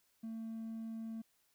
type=tone; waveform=triangle; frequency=224.5 Hz; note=A3; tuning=35 cents sharp; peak=-38 dBFS; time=0.23-1.22 s; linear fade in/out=10 ms; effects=tanh soft clip ceiling -35 dBFS + white hiss -75 dBFS RMS until 1.54 s